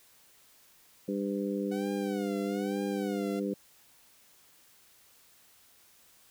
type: harmonic tone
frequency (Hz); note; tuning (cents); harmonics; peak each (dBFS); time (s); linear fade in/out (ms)
100; G2; +35; 2 / 3 / 4 / 5; -33 / -35 / -36 / -37; 1.08-3.54; 5
type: tone with vibrato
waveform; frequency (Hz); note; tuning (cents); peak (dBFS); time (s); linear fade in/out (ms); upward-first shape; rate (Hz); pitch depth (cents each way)
sawtooth; 740; F#5; 0; -38; 1.71-3.4; 10; sine; 1.1; 140
effects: white hiss -61 dBFS RMS until 6.3 s